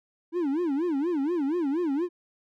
triangle tone with vibrato, 311.1 Hz, D#4, in tune, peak -22 dBFS, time 0.32-2.09 s, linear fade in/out 50 ms, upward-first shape sine, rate 4.2 Hz, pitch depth 250 cents each way, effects none

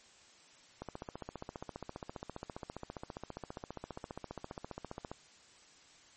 click train, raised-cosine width 1 ms, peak -27 dBFS, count 65, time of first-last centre 0.82-5.115 s, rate 14.9 Hz, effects white hiss -61 dBFS RMS until 6.16 s + MP3 32 kbps

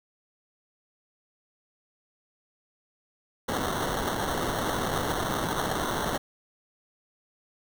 white noise with sample-and-hold, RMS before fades -29 dBFS, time 3.48-6.18 s, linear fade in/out 10 ms, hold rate 2450 Hz, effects none

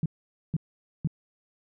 sine tone bursts, 157.9 Hz, D#3, 26 cents sharp, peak -22 dBFS, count 3, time 0.03-1.074 s, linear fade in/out 2 ms, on 28 ms, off 480 ms, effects none

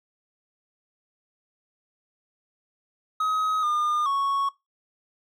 triangle tone with pitch steps, 1267 / 1211 / 1108 Hz, D#6 / D#6 / C#6, +31 / -47 / -1 cents, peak -20 dBFS, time 3.2-4.49 s, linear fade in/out 5 ms, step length 430 ms, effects noise-tail reverb RT60 0.2 s tail -21 dB re dry

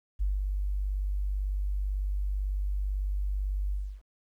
sine tone with ADSR envelope, 49.01 Hz, G1, in tune, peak -24 dBFS, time 0.19-4.02 s, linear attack 26 ms, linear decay 190 ms, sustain -3 dB, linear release 300 ms, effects 11-bit

